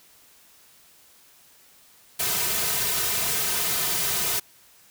white noise with comb filter, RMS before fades -25 dBFS, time 2.19-4.4 s, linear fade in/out 10 ms, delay 3.6 ms, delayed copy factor -0.75, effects white hiss -55 dBFS RMS until 4.9 s

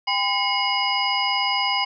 sine tone cluster, 798 / 1015 / 2164 / 2901 / 4961 Hz, G5 / B5 / C#7 / F#7 / D#8, +31 / +47 / -42 / -35 / -6 cents, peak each -26 dBFS, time 0.07-1.85 s, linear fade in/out 10 ms, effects none

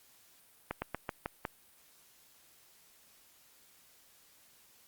slowing click train, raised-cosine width 0.5 ms, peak -19 dBFS, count 6, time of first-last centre 0.71-1.452 s, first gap 110 ms, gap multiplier 1.15, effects white hiss -63 dBFS RMS until 4.87 s + Opus 48 kbps

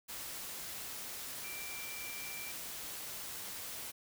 sine tone in noise, 2349 Hz, D7, in tune, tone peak -46 dBFS, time 1.43-2.52 s, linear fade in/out 20 ms, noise white, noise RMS -44 dBFS, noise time 0.08-3.92 s, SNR -5 dB, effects none

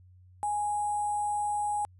sine tone with sample-and-hold, 830.6 Hz, G#5, in tune, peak -27 dBFS, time 0.43-1.85 s, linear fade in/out 0 ms, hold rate 8820 Hz, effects added 91 Hz sine -53 dBFS peak until 1.99 s + resampled to 32000 Hz

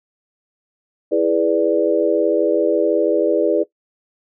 sine chord, E dominant seventh, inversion none, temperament equal, 329.6 / 415.3 / 493.9 / 587.3 Hz, E4 / G#4 / B4 / D5, 0 / 0 / 0 / 0 cents, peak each -19 dBFS, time 1.11-3.64 s, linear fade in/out 20 ms, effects noise-tail reverb RT60 0.1 s tail -18 dB re dry

